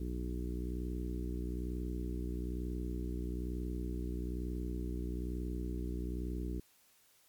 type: harmonic tone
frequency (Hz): 61.1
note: B1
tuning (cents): -18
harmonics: 1 / 2 / 3 / 4 / 5 / 6 / 7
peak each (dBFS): -37 / -49 / -44 / -48 / -44 / -47 / -52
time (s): 0-6.6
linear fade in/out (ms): 5
effects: white hiss -67 dBFS RMS until 7.28 s + MP3 96 kbps